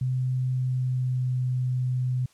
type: tone with pitch glide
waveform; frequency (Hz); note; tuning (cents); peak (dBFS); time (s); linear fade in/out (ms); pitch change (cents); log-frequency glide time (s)
sine; 128.2 to 126.8; C3 to B2; -35 to +46; -23; 0.01-2.26; 5; -19; 0.54-1.41
effects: white hiss -61 dBFS RMS until 2.33 s + low-pass 9000 Hz 12 dB/octave